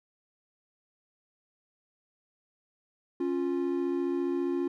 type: tone pair together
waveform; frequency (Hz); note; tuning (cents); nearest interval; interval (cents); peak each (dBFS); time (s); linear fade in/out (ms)
triangle; 275.8 / 350.6; C#4 / F4; -9 / +7; major third; 416; -29 / -27; 3.2-4.68; 5
effects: none